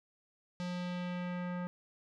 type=tone with low-pass filter sweep; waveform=square; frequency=178.3 Hz; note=F3; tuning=36 cents sharp; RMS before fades=-38 dBFS; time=0.6-1.67 s; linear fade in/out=0 ms; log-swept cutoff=5200 to 1500 Hz; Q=1.4; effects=none